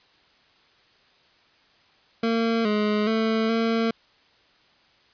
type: tone with pitch steps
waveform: 25% pulse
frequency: 228.3 / 210.5 / 222.2 / 227.2 Hz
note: A#3 / G#3 / A3 / A#3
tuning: -36 / +24 / +17 / -44 cents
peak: -17 dBFS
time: 2.23-3.91 s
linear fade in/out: 5 ms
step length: 420 ms
effects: white hiss -59 dBFS RMS until 5.13 s + resampled to 11025 Hz